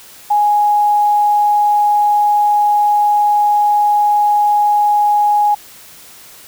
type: tone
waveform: sine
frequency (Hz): 830.6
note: G#5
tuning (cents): 0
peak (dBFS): -9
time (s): 0.3-5.55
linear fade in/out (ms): 10
effects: white hiss -39 dBFS RMS until 6.47 s